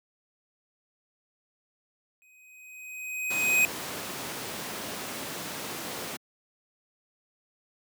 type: tone with exponential growth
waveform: square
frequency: 2512 Hz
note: D#7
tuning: 16 cents sharp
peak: -19 dBFS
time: 2.22-3.65 s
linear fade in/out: 0 ms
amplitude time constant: 310 ms
type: noise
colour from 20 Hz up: pink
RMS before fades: -35 dBFS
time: 3.3-6.17 s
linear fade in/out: 10 ms
effects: high-pass 200 Hz 12 dB/octave